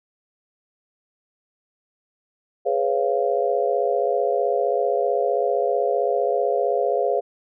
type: chord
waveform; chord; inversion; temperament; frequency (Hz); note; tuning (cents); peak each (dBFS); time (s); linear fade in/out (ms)
sine; C# dominant seventh; second; just; 415.8 / 498.9 / 554.4 / 693; G#4 / B4 / C#5 / E#5; +2 / +17 / 0 / -14; -24; 2.65-7.21; 20
effects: none

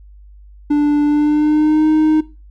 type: tone with pitch glide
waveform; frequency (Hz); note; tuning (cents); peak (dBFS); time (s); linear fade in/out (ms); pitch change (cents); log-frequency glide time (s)
triangle; 293.7 to 310.4; D4 to D#4; 0 to -4; -8; 0.7-2.21; 10; +96; 1.04-1.87
effects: noise-tail reverb RT60 0.3 s tail -19 dB re dry + added 50 Hz sine -38 dBFS peak until 2.5 s

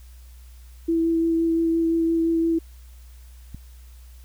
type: tone with vibrato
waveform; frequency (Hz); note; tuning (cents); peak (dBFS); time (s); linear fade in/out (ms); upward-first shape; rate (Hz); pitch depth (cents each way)
sine; 330; E4; +2; -18; 0.88-2.59; 10; sine; 5.8; 11
type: click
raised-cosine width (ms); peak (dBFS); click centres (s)
5; -25; 3.546
effects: added 61 Hz sine -42 dBFS peak until 4.24 s + white hiss -57 dBFS RMS until 4.24 s

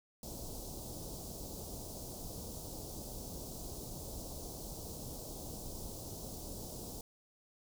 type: band-stop noise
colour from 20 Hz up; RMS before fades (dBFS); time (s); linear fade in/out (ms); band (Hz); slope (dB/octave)
pink; -45; 0.23-7.01; 2; 770 to 4700; 24
effects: none

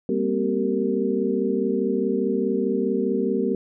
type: tone cluster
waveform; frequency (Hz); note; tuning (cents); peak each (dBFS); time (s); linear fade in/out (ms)
sine; 200.5 / 235.8 / 260.6 / 387.4 / 460.3; G3 / A#3 / C4 / G4 / A#4; +39 / +20 / -7 / -20 / -22; -27 / -27 / -27 / -25 / -27; 0.09-3.55; 2
effects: none

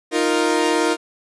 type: chord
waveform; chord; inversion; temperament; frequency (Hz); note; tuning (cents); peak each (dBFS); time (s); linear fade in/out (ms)
sawtooth; Eb suspended second; none; equal; 311.1 / 349.2 / 466.2; Eb4 / F4 / Bb4; 0 / 0 / 0; -17; 0.11-0.97; 50
effects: resampled to 24000 Hz

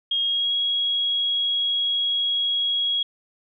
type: tone with pitch glide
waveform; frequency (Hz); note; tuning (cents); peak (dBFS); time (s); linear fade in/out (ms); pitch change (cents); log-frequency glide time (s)
sine; 3257 to 3312; G#7 to G#7; -34 to -5; -20; 0.11-3.03; 5; +29; 0.21-0.55
effects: none

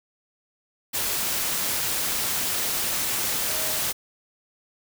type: tone in noise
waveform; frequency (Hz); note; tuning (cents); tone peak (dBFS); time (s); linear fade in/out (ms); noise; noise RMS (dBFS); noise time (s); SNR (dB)
sine; 628; D#5; +16; -37; 3.48-3.79; 20; white; -26; 0.93-3.93; -14
effects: none

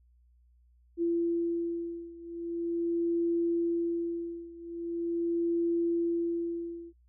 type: beating tone pair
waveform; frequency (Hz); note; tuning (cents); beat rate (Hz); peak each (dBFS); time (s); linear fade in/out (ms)
sine; 339.1 / 339.52; E4 / F4; +49 / -49; 0.42; -30 / -32; 0.97-6.93; 50
effects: noise-tail reverb RT60 0.1 s tail -23 dB re dry + added 60 Hz sine -60 dBFS peak until 7.08 s

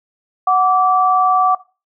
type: tone pair together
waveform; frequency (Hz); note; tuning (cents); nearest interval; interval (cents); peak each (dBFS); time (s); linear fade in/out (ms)
sine; 740 / 1161.3; F#5 / D6; 0 / -20; minor sixth; 780; -13; 0.47-1.55; 5
effects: noise-tail reverb RT60 0.3 s tail -18 dB re dry

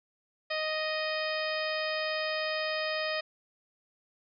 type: harmonic tone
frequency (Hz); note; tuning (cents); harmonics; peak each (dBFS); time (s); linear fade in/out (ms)
622.3; D#5; 0; 1 / 2 / 3 / 4 / 5 / 6 / 7 / 8; -33 / -39 / -36 / -38 / -42 / -44 / -44 / -40; 0.5-3.21; 10
effects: none

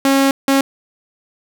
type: tone bursts at uneven times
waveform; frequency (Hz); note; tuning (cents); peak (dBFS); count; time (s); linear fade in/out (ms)
sawtooth; 272.8; C#4; -28; -7; 2; 0.05-0.31 / 0.48-0.61; 2
effects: none

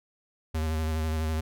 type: tone with vibrato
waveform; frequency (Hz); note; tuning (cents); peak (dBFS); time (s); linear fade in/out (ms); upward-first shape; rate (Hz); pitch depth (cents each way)
square; 79; D#2; +27; -27; 0.54-1.41; 10; square; 12; 24
effects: none

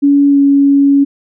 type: tone with pitch glide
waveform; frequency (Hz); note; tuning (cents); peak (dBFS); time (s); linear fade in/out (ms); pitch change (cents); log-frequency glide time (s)
sine; 283.1 to 279.8; C#4 to C#4; +37 to +16; -5; 0.02-1.05; 20; -21; 0.28-0.39
effects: none

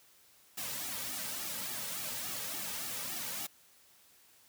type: noise with flanger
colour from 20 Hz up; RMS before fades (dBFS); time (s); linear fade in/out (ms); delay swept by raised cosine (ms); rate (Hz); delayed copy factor
white; -39; 0.57-3.47; 10; 1.9 to 2.9; 3.5; -0.8
effects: white hiss -63 dBFS RMS until 4.48 s + high-pass 60 Hz 12 dB/octave

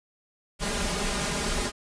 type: noise with comb filter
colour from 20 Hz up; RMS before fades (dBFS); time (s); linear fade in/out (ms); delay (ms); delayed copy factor
pink; -28; 0.59-1.72; 50; 4.9; +0.95
effects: resampled to 22050 Hz

